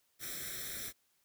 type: noise with comb filter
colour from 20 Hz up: white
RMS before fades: -42 dBFS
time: 0.19-0.93 s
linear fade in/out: 50 ms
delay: 0.53 ms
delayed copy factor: +0.95
effects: white hiss -75 dBFS RMS until 1.24 s